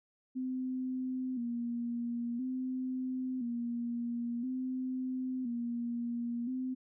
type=tone with vibrato; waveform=sine; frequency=246.9 Hz; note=B3; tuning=in tune; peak=-33 dBFS; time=0.35-6.75 s; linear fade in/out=20 ms; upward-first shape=square; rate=0.49 Hz; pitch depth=70 cents each way; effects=none